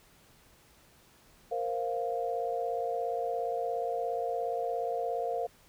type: chord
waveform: sine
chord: Bb suspended second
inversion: none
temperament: equal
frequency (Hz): 466.2 / 523.3 / 698.5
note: Bb4 / C5 / F5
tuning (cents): 0 / 0 / 0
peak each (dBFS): -34 / -36 / -33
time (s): 1.51-5.47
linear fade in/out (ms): 10
effects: pink hiss -61 dBFS RMS until 5.68 s